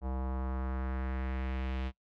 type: tone with low-pass filter sweep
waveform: square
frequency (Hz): 65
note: C2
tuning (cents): -11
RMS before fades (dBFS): -35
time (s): 0.01-1.92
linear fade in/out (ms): 50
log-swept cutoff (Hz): 850 to 3100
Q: 1.7
effects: noise-tail reverb RT60 0.1 s tail -21 dB re dry